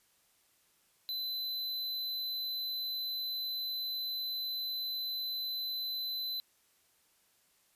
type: tone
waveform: square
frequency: 4026 Hz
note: B7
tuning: 33 cents sharp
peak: -35 dBFS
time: 1.09-6.4 s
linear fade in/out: 0 ms
effects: white hiss -70 dBFS RMS until 7.75 s + resampled to 32000 Hz